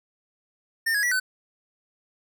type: tone with pitch steps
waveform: square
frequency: 1812 / 1665 / 1943 / 1513 Hz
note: A#6 / G#6 / B6 / F#6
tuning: -50 / +4 / -29 / +38 cents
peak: -22 dBFS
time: 0.86-1.2 s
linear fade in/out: 10 ms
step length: 85 ms
effects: none

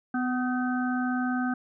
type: harmonic tone with a mistuned harmonic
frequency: 250.8 Hz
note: B3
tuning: 27 cents sharp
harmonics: 1 / 3 / 5 / 6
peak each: -26 / -34 / -37 / -34 dBFS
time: 0.14-1.54 s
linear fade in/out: 5 ms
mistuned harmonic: 6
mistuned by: +33 cents
effects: none

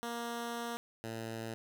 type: tone pair in turn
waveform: 10% pulse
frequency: 235.2 / 113.07 Hz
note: A#3 / A2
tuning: +16 / +48 cents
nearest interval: octave + minor second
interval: 1268 cents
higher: first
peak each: -29 / -31 dBFS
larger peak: first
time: 0.03-0.77 / 1.04-1.54 s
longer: first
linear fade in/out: 0 ms
effects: none

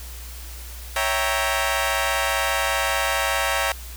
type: chord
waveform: 15% pulse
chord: C# diminished seventh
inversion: none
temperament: equal with one note detuned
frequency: 554.4 / 656.6 / 784 / 932.3 Hz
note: C#5 / E5 / G5 / Bb5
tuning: 0 / -7 / 0 / 0 cents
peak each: -20 dBFS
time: 0.96-3.72 s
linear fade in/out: 2 ms
effects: added 60 Hz sine -35 dBFS peak until 3.96 s + white hiss -41 dBFS RMS until 3.96 s

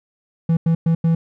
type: tone bursts at uneven times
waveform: triangle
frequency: 164.81 Hz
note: E3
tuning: in tune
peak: -11 dBFS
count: 4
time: 0.49-0.57 / 0.66-0.75 / 0.86-0.95 / 1.04-1.15 s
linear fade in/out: 5 ms
effects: none

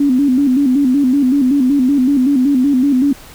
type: tone with vibrato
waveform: sine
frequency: 268.5 Hz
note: C4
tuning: 45 cents sharp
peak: -9 dBFS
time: 0-3.13 s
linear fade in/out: 5 ms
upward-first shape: square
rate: 5.3 Hz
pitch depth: 100 cents each way
effects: pink hiss -38 dBFS RMS until 3.34 s

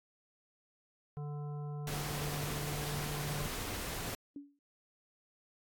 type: harmonic tone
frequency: 146.83 Hz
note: D3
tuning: in tune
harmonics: 1 / 3 / 5 / 7 / 9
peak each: -38 / -50 / -53 / -57 / -61 dBFS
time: 1.17-3.46 s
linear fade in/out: 0 ms
type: noise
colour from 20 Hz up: pink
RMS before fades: -40 dBFS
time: 1.87-4.15 s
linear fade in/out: 2 ms
type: tone with exponential decay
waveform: sine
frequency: 284.6 Hz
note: C#4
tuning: 46 cents sharp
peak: -39 dBFS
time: 4.36-4.59 s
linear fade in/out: 2 ms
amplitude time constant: 50 ms
effects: AAC 64 kbps

